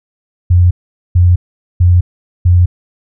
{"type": "tone bursts", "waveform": "sine", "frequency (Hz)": 88.7, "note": "F2", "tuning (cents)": 27, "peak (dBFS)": -4, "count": 4, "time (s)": [0.5, 2.66], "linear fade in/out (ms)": 10, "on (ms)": 210, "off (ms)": 440, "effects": []}